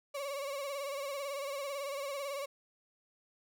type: tone with vibrato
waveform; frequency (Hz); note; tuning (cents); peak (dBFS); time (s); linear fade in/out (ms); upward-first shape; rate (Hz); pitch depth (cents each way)
35% pulse; 559; C#5; +14; -35; 0.14-2.46; 10; sine; 18; 64
effects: none